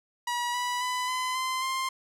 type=tone with pitch steps; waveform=sawtooth; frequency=965 / 981.9 / 999 / 1016.5 / 1034.3 / 1052.3 Hz; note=B5 / B5 / B5 / B5 / C6 / C6; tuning=-40 / -10 / +20 / +50 / -20 / +10 cents; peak=-24 dBFS; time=0.27-1.89 s; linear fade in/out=5 ms; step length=270 ms; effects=low-pass 11000 Hz 12 dB/octave